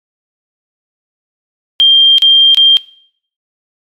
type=tone with dropouts; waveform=sine; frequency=3186 Hz; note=G7; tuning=27 cents sharp; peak=-3 dBFS; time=1.8-2.77 s; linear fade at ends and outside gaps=0 ms; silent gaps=2.183-2.221 / 2.546-2.572 s; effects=noise-tail reverb RT60 0.6 s tail -20 dB re dry + MP3 96 kbps